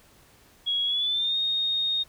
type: tone with pitch glide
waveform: sine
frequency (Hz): 3322 to 3707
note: G#7 to A#7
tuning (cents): 0 to -10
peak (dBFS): -23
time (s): 0.66-2.04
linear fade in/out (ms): 20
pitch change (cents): +190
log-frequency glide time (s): 0.85-1.37
effects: pink hiss -57 dBFS RMS until 2.08 s